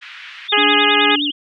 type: band-pass noise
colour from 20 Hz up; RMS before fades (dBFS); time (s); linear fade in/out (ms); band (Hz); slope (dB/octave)
white; -36; 0.01-0.49; 20; 1500 to 2900; 24
type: tone with vibrato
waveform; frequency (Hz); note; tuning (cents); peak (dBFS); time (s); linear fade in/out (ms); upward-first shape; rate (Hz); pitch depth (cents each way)
sine; 3225; G7; +48; -18; 0.48-1.32; 20; sine; 9.6; 250
type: harmonic tone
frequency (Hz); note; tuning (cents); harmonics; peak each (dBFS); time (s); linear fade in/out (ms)
415.3; G#4; 0; 1 / 2 / 3 / 4 / 5 / 6 / 7; -20 / -20 / -20 / -20 / -20 / -20 / -20; 0.52-1.16; 10
type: tone with tremolo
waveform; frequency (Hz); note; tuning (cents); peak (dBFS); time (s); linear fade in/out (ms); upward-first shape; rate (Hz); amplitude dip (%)
sine; 290; D4; -22; -19; 0.57-1.31; 10; triangle; 2.2; 45
effects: none